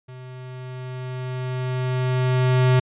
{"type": "tone with level ramp", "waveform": "square", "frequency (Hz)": 127.7, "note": "C3", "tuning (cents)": -42, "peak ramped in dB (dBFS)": [-38, -14], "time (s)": [0.08, 2.8], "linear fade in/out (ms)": 10, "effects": ["resampled to 8000 Hz"]}